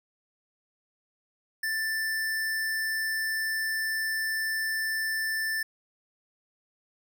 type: tone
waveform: square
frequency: 1769 Hz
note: A6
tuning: 9 cents sharp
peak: -28 dBFS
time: 1.63-5.63 s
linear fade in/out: 5 ms
effects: none